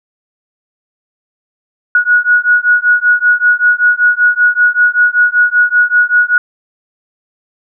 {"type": "beating tone pair", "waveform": "sine", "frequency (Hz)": [1455, 1460.2], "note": ["F#6", "F#6"], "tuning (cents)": [-29, -23], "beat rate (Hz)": 5.2, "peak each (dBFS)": -10, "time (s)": [1.95, 6.38], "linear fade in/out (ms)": 2, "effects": []}